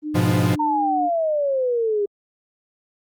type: tone with vibrato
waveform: sine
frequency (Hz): 300.5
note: D4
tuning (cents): +40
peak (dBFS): -24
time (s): 0.02-1.1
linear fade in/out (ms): 50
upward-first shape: sine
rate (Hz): 1.7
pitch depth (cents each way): 21
type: chord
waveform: 45% pulse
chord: F diminished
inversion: first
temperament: equal with one note detuned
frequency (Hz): 103.83 / 122.97 / 174.61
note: Ab2 / Cb3 / F3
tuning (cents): 0 / -7 / 0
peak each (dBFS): -21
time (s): 0.14-0.56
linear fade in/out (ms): 20
type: exponential sweep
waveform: sine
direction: down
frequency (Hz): 925 to 399.6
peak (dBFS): -18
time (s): 0.59-2.06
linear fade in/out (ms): 10
effects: Opus 32 kbps